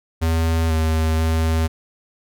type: tone with pitch steps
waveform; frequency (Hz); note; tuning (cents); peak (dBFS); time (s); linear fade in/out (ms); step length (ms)
square; 81.8 / 79.8 / 80.7; E2 / D#2 / E2; -13 / +44 / -36; -17; 0.21-1.68; 20; 490
effects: none